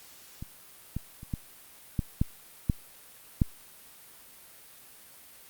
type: clicks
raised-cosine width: 5 ms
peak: -25 / -19 / -30 / -18 / -14 / -11 / -11 / -9 dBFS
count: 8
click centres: 0.425 / 0.966 / 1.231 / 1.338 / 1.992 / 2.215 / 2.698 / 3.418 s
effects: white hiss -52 dBFS RMS until 5.49 s + Opus 48 kbps